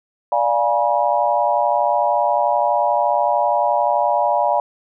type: chord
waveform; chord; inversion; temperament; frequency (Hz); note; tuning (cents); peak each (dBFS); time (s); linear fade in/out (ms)
sine; D diminished seventh; none; equal with one note detuned; 587.3 / 698.5 / 830.6 / 964.1; D5 / F5 / Ab5 / Cb6; 0 / 0 / 0 / -42; -20; 0.32-4.6; 2
effects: none